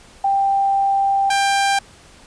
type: tone pair in turn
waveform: sine / sawtooth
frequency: 788 / 793 Hz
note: G5 / G5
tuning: +9 / +20 cents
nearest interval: unison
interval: 11 cents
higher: second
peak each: -14 / -11 dBFS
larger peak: second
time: 0.24-1.3 / 1.3-1.79 s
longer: first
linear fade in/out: 5 ms
effects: pink hiss -46 dBFS RMS until 2.26 s + resampled to 22050 Hz